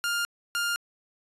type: tone pair in turn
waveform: sawtooth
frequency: 1405 / 1405 Hz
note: F6 / F6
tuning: +10 / +10 cents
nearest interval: unison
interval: 0 cents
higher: neither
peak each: -22 dBFS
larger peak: neither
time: 0.04-0.25 / 0.55-0.76 s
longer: neither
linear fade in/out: 0 ms
effects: resampled to 32000 Hz